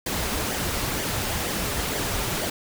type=noise with flanger; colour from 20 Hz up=pink; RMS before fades=-27 dBFS; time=0.06-2.5 s; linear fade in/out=5 ms; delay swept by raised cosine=0.74 to 6.34 ms; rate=2.1 Hz; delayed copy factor=-0.5; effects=none